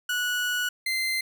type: tone pair in turn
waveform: 30% pulse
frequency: 1469 / 2077 Hz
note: F#6 / C7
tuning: -13 / -13 cents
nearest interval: tritone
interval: 600 cents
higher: second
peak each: -22 dBFS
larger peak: neither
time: 0.09-0.69 / 0.86-1.21 s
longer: first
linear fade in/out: 5 ms
effects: none